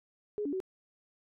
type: tone with pitch steps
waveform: sine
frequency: 417.1 / 285.7 / 376.6 Hz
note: G#4 / D4 / F#4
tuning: +7 / -48 / +31 cents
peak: -31 dBFS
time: 0.38-0.602 s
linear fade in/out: 0 ms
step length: 74 ms
effects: none